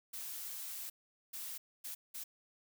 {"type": "noise bursts at uneven times", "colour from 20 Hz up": "blue", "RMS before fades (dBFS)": -44, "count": 4, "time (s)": [[0.13, 0.9], [1.33, 1.58], [1.84, 1.95], [2.14, 2.24]], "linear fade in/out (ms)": 10, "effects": []}